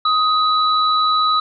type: tone pair together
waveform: sine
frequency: 1255 / 3942 Hz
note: D#6 / B7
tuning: +15 / -4 cents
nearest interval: octave + minor sixth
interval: 1981 cents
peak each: -14 / -20 dBFS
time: 0.05-1.4 s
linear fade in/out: 5 ms
effects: none